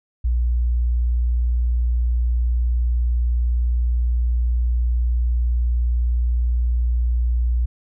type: tone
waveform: sine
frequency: 59.8 Hz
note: A#1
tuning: 45 cents sharp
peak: -16 dBFS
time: 0.24-7.66 s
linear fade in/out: 10 ms
effects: none